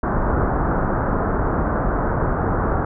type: low-pass noise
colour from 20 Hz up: pink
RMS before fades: -20 dBFS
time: 0.03-2.85 s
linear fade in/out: 5 ms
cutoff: 1500 Hz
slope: 48 dB/octave
effects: none